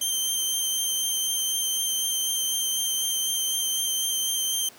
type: tone with vibrato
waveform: 15% pulse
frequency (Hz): 3136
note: G7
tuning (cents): 0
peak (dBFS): -17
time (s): 0.01-4.69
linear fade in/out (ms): 5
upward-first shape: sine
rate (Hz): 4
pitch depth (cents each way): 14
effects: pink hiss -49 dBFS RMS until 4.78 s + high-pass 200 Hz 12 dB/octave